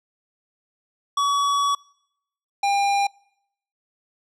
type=tone pair in turn; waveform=square; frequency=1133 / 801.2 Hz; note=C#6 / G5; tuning=+37 / +38 cents; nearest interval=tritone; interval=599 cents; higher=first; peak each=-19 dBFS; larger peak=neither; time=1.17-1.75 / 2.63-3.07 s; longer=first; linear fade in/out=5 ms; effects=noise-tail reverb RT60 0.8 s tail -26 dB re dry + low-pass 7000 Hz 12 dB/octave